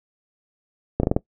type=slowing click train; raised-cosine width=2 ms; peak=-5 dBFS; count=5; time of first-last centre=1-1.165 s; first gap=33 ms; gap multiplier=1.15; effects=noise-tail reverb RT60 0.1 s tail -20 dB re dry